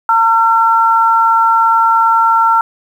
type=tone pair together; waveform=sine; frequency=909 / 1358.6 Hz; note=A#5 / F6; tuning=-44 / -48 cents; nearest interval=perfect fifth; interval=696 cents; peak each=-10 dBFS; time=0.09-2.61 s; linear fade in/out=2 ms; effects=7-bit